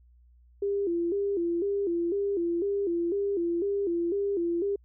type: tone with vibrato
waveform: sine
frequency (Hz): 370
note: F#4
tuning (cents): 0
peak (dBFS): -25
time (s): 0.62-4.76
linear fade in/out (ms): 5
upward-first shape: square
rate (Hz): 2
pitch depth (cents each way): 140
effects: added 60 Hz sine -55 dBFS peak until 4.84 s